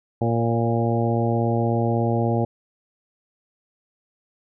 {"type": "harmonic tone with a mistuned harmonic", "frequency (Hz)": 116.54, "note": "A#2", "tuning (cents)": 0, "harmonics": [1, 2, 3, 4, 5, 6, 7], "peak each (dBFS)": [-22, -25, -27, -28, -29, -30, -30], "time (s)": [0.21, 2.45], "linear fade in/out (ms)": 5, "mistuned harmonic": 5, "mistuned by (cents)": -22, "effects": []}